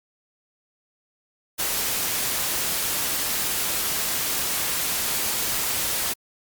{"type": "noise", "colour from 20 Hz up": "white", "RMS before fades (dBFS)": -25, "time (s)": [1.58, 6.14], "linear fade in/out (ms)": 20, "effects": ["Opus 48 kbps"]}